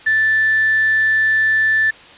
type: tone with quantisation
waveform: sine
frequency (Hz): 1760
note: A6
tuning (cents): 0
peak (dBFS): -12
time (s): 0.06-1.91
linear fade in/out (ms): 10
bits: 5
effects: white hiss -41 dBFS RMS until 2.17 s + resampled to 8000 Hz